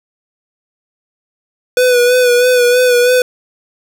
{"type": "tone with vibrato", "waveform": "square", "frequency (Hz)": 493.9, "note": "B4", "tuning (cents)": 0, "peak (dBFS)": -8, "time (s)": [1.77, 3.22], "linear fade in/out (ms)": 2, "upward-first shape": "sine", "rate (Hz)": 3.1, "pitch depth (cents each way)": 36, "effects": []}